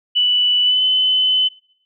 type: tone with pitch glide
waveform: sine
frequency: 2967 to 3028 Hz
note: F#7 to F#7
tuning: +4 to +39 cents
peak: -12 dBFS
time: 0.15-1.49 s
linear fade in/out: 20 ms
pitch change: +35 cents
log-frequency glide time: 0.63-0.82 s
effects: noise-tail reverb RT60 0.6 s tail -18 dB re dry